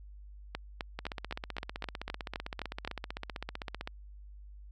two click trains, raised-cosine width 0.3 ms, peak -19 / -21 dBFS, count 10 / 46, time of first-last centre 0.55-2.876 / 0.99-3.875 s, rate 3.87 / 15.6 Hz, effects added 50 Hz sine -47 dBFS peak until 4.71 s

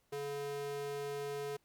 square tone with high-pass filter, 142.4 Hz, C#3, 47 cents sharp, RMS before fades -40 dBFS, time 0.12-1.57 s, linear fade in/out 10 ms, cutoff 330 Hz, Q 7.5, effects pink hiss -75 dBFS RMS until 1.64 s

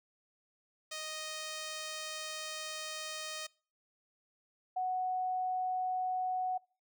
5% pulse / sine tone pair in turn, 622.3 / 740 Hz, D#5 / F#5, 0 / 0 cents, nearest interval minor third, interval 300 cents, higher second, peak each -28 / -31 dBFS, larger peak first, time 0.91-3.47 / 4.76-6.58 s, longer first, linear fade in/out 10 ms, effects noise-tail reverb RT60 0.4 s tail -25 dB re dry

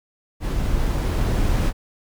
brown noise with level ramp, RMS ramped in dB -23 to -18 dBFS, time 0.4-1.73 s, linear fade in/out 50 ms, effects none

